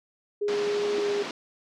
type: tone with pitch glide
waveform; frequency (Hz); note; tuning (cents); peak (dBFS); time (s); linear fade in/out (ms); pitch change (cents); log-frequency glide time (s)
sine; 412.1 to 407.8; G#4 to G#4; -13 to -32; -24; 0.41-1.23; 10; -19; 0.93-1.11
type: band-pass noise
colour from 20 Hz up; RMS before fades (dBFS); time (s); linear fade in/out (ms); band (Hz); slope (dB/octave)
pink; -36; 0.48-1.31; 2; 210 to 5500; 24
type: tone with exponential decay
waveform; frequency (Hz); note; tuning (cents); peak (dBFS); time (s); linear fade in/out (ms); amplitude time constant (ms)
sine; 329.6; E4; 0; -26; 0.98-1.06; 2; 16
effects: none